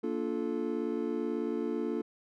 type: chord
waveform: triangle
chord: Bb major seventh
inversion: none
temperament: just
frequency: 233.1 / 291.4 / 349.6 / 437 Hz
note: Bb3 / D4 / F4 / A4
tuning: 0 / -13 / +2 / -12 cents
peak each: -34 dBFS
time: 0.03-2.02 s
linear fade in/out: 10 ms
effects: none